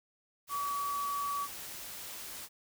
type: tone in noise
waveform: sine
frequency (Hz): 1139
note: C#6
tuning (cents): +47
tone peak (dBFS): -32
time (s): 0.49-1.48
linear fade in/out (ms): 50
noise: white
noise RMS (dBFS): -44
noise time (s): 0.47-2.49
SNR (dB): +9
effects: none